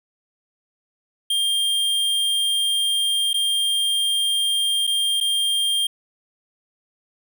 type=tone with dropouts; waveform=square; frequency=3200 Hz; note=G7; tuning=35 cents sharp; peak=-19 dBFS; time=1.3-5.87 s; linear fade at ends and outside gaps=5 ms; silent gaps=3.332-3.341 / 4.869-4.874 / 5.203-5.209 s; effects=none